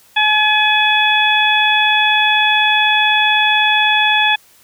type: harmonic tone with a mistuned harmonic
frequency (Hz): 852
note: G#5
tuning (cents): +44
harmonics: 1 / 2 / 3 / 4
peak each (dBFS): -16 / -16 / -16 / -16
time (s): 0.16-4.36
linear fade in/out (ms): 10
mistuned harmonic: 3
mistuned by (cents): -19
effects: white hiss -49 dBFS RMS until 4.63 s